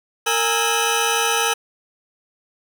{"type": "tone cluster", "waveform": "20% pulse", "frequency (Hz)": [459.9, 823, 1296, 3013], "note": ["A#4", "G#5", "E6", "F#7"], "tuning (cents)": [-23, -16, -30, 31], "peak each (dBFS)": -18, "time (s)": [0.26, 1.54], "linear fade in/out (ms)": 10, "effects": []}